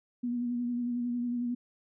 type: tone with vibrato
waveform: sine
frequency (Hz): 241.9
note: B3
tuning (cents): -36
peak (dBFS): -29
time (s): 0.23-1.55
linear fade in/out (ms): 10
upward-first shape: sine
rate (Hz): 11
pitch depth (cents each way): 28
effects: none